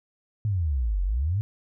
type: exponential two-way sweep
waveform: sine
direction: down then up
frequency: 111.3 to 43.65 to 111.3 Hz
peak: -22 dBFS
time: 0.45-1.41 s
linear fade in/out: 0 ms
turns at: 1.03 s
effects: none